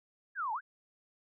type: exponential two-way sweep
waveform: sine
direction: down then up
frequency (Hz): 1706 to 830.6 to 1706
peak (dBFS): -32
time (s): 0.35-0.61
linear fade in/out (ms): 50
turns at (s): 0.53
effects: none